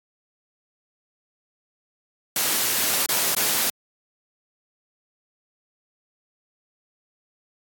white noise with dropouts, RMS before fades -22 dBFS, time 2.36-3.7 s, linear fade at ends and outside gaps 2 ms, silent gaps 3.061-3.089 / 3.349-3.365 s, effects high-pass 150 Hz 12 dB/octave + AAC 64 kbps

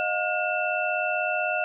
sine tone cluster, 620 / 716 / 1434 / 2671 Hz, D#5 / F5 / F6 / E7, -6 / +43 / +45 / +22 cents, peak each -29 dBFS, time 0-1.64 s, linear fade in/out 0 ms, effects none

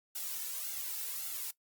blue noise with flanger, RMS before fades -39 dBFS, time 0.15-1.51 s, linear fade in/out 5 ms, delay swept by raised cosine 1.4 to 2.27 ms, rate 1.8 Hz, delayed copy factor +0.75, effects noise-tail reverb RT60 0.1 s tail -19 dB re dry + Opus 48 kbps

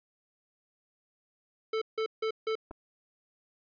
square tone bursts, 440.8 Hz, A4, 3 cents sharp, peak -29 dBFS, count 4, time 1.73-2.554 s, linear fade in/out 5 ms, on 86 ms, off 160 ms
clicks, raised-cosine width 1 ms, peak -31 dBFS, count 2, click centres 2.71 / 2.713 s
effects resampled to 11025 Hz

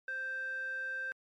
square tone with band-pass filter, 523.3 Hz, C5, in tune, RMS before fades -38 dBFS, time 0.08-1.12 s, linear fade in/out 0 ms, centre 1500 Hz, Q 8.9, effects MP3 64 kbps

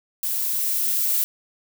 violet noise with level ramp, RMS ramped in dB -25 to -21 dBFS, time 0.23-1.24 s, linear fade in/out 0 ms, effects none

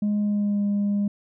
sine tone with pitch glide, 207.7 to 203.3 Hz, G#3 to G#3, 0 to -37 cents, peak -18 dBFS, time 0.02-1.08 s, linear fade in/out 5 ms, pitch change -37 cents, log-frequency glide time 0.2-0.63 s, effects tanh soft clip ceiling -19 dBFS

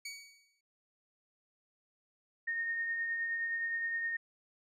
20% pulse tone with exponential decay, 2257 Hz, C#7, 31 cents sharp, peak -34 dBFS, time 0.05-0.61 s, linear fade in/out 5 ms, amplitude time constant 120 ms
sine tone with tremolo, 1843 Hz, A#6, 20 cents flat, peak -31 dBFS, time 2.47-4.17 s, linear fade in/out 10 ms, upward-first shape triangle, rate 9.6 Hz, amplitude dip 35%
effects resampled to 32000 Hz

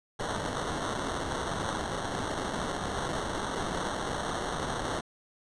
white noise with sample-and-hold, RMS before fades -33 dBFS, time 0.19-5.01 s, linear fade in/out 10 ms, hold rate 2450 Hz, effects resampled to 22050 Hz

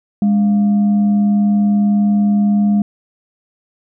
sine tone with frequency modulation, 205.4 Hz, G#3, 19 cents flat, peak -10 dBFS, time 0.22-2.82 s, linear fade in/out 2 ms, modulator 491 Hz, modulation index 0.21, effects none

